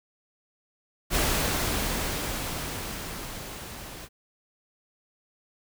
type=noise with level ramp; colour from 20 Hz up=pink; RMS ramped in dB=-24 to -42 dBFS; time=1.1-4.09 s; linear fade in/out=50 ms; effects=none